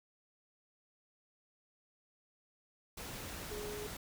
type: tone in noise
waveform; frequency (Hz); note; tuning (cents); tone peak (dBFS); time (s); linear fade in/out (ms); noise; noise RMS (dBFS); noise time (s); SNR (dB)
sine; 418.2; G#4; +12; -42; 3.51-3.87; 5; pink; -45; 2.97-3.97; 0
effects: none